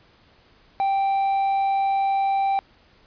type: tone with quantisation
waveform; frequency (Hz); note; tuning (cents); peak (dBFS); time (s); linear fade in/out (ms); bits
triangle; 784; G5; 0; -17; 0.8-2.59; 0; 7
effects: pink hiss -56 dBFS RMS until 3.06 s + resampled to 11025 Hz